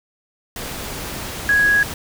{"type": "tone in noise", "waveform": "sine", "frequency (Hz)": 1661.2, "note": "G#6", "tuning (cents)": 0, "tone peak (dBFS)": -12, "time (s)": [1.49, 1.83], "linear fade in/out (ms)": 2, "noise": "pink", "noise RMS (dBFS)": -29, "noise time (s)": [0.56, 1.94], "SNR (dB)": 14, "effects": []}